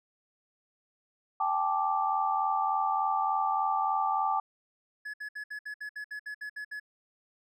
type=chord; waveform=sine; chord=G suspended second; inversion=none; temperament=equal with one note detuned; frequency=784 / 867.4 / 1174.7 Hz; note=G5 / A5 / D6; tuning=0 / -25 / 0 cents; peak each=-30 dBFS; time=1.4-4.4 s; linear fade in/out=5 ms
type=tone bursts; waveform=triangle; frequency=1700 Hz; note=G#6; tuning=40 cents sharp; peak=-34 dBFS; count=12; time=5.05-6.799 s; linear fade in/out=10 ms; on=88 ms; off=63 ms
effects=none